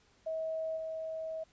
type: tone with level steps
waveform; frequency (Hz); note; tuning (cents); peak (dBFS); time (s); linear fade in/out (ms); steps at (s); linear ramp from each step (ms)
sine; 641; E5; -49; -33 / -36; 0.26-1.44; 10; 0.76; 20
effects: pink hiss -67 dBFS RMS until 1.52 s + resampled to 16000 Hz